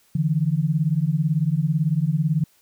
sine beating tone pair, 146.83 / 164.83 Hz, D3 / E3, 0 / 0 cents, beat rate 18 Hz, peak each -21 dBFS, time 0.15-2.44 s, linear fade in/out 5 ms, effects white hiss -60 dBFS RMS until 2.61 s

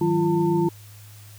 sine tone cluster, 158.6 / 186.1 / 342.4 / 897 Hz, D#3 / F#3 / F4 / A5, +33 / +10 / -34 / +33 cents, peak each -24 / -27 / -20 / -28 dBFS, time 0.01-0.69 s, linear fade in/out 5 ms, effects added 104 Hz sine -43 dBFS peak until 1.38 s + white hiss -50 dBFS RMS until 1.38 s

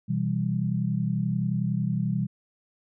sine chord, E minor, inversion second, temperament equal with one note detuned, 125.85 / 164.81 / 196 Hz, B2 / E3 / G3, +33 / 0 / 0 cents, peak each -28 dBFS, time 0.08-2.27 s, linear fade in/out 20 ms, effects none

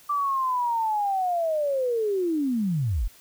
sine linear sweep, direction down, 1176 to 34.65 Hz, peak -22 dBFS, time 0.09-3.08 s, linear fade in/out 10 ms, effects white hiss -53 dBFS RMS until 3.2 s

